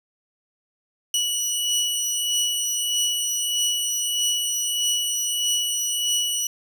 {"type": "beating tone pair", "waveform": "20% pulse", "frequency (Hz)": [2937, 2938.6], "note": ["F#7", "F#7"], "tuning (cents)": [-13, -13], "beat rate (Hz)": 1.6, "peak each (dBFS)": [-24, -17], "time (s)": [1.14, 6.47], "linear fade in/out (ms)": 2, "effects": []}